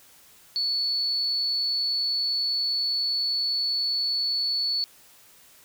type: tone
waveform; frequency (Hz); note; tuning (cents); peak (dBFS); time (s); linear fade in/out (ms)
sine; 4435; C#8; 0; -23; 0.56-4.84; 0
effects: white hiss -54 dBFS RMS until 5.64 s